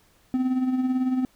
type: tone with tremolo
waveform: triangle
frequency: 256.6 Hz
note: C4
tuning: 34 cents flat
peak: -17 dBFS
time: 0.34-1.25 s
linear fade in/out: 0 ms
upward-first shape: sine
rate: 18 Hz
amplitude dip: 50%
effects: pink hiss -61 dBFS RMS until 1.35 s

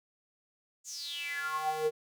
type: tone with high-pass filter sweep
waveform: square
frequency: 155.56 Hz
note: D#3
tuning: in tune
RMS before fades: -34 dBFS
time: 0.84-1.91 s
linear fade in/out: 50 ms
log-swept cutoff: 7200 to 420 Hz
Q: 8.7
effects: none

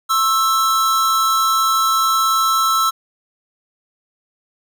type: tone pair together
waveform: square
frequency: 1079.8 / 1318.5 Hz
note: C#6 / E6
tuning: -46 / 0 cents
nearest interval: minor third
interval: 346 cents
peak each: -23 / -15 dBFS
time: 0.09-2.91 s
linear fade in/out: 20 ms
effects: none

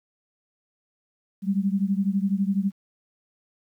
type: beating tone pair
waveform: sine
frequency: 192.4 / 204.4 Hz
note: G3 / G#3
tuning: -32 / -27 cents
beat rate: 12 Hz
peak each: -23 / -25 dBFS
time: 1.42-2.72 s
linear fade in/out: 50 ms
effects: 10-bit

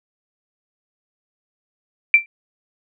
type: tone with exponential decay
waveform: sine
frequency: 2349 Hz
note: D7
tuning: in tune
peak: -3 dBFS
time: 2.14-2.26 s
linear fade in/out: 1 ms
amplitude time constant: 24 ms
effects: none

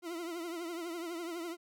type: tone with vibrato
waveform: 40% pulse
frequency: 339.2 Hz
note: E4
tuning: 50 cents sharp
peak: -37 dBFS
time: 0.02-1.57 s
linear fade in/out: 50 ms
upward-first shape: triangle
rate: 12 Hz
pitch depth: 100 cents each way
effects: none

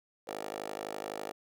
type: tone with high-pass filter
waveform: 10% pulse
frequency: 51.91 Hz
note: G#1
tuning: in tune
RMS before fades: -40 dBFS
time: 0.27-1.32 s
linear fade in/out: 10 ms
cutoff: 510 Hz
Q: 8.2
effects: none

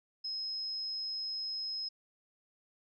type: tone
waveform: sine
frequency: 5130 Hz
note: E8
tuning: 48 cents flat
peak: -35 dBFS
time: 0.24-1.89 s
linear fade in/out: 10 ms
effects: none

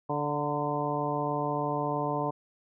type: harmonic tone with a mistuned harmonic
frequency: 146.4 Hz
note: D3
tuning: 5 cents flat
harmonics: 1 / 2 / 3 / 4 / 5 / 6 / 7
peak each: -35 / -35 / -35 / -35 / -35 / -35 / -35 dBFS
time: 0.09-2.31 s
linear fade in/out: 10 ms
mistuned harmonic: 6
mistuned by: +57 cents
effects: none

